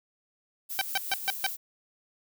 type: noise with tremolo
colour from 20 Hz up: violet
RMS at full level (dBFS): -35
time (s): 0.69-1.57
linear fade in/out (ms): 20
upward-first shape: sine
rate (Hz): 5.4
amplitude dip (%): 30
type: tone bursts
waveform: 10% pulse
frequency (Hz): 774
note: G5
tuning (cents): -22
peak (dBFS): -16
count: 5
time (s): 0.79-1.465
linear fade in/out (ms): 0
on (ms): 23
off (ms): 140
effects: none